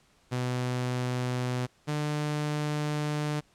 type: tone pair in turn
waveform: sawtooth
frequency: 125.1 / 149.5 Hz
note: B2 / D3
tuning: +23 / +31 cents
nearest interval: minor third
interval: 308 cents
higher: second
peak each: -24 dBFS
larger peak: neither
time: 0.31-1.67 / 1.87-3.41 s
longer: second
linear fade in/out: 20 ms
effects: pink hiss -64 dBFS RMS until 3.54 s + low-pass 9000 Hz 12 dB/octave